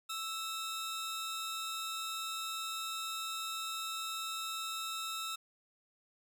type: tone pair together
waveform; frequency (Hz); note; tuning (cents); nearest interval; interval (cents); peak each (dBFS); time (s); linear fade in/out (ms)
sawtooth; 1318.5 / 3729; E6 / A#7; 0 / 0; octave + tritone; 1800; -36 / -38; 0.09-5.36; 10
effects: none